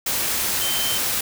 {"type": "tone in noise", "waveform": "sine", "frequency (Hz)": 3107, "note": "G7", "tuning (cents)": -16, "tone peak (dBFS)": -26, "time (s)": [0.61, 0.98], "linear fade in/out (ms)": 5, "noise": "white", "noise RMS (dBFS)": -23, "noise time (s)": [0.06, 1.21], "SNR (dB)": -6, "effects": []}